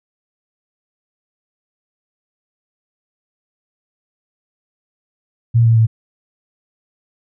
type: tone with pitch steps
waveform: sine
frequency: 116.54 / 114.41 / 112.31 Hz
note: A#2 / A#2 / A2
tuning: 0 / -32 / +36 cents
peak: -8 dBFS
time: 5.54-5.87 s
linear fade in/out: 20 ms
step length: 110 ms
effects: none